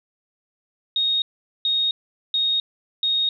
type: tone bursts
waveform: sine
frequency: 3729 Hz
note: A#7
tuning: in tune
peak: -18 dBFS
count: 4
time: 0.96-3.29 s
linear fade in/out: 2 ms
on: 260 ms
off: 430 ms
effects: none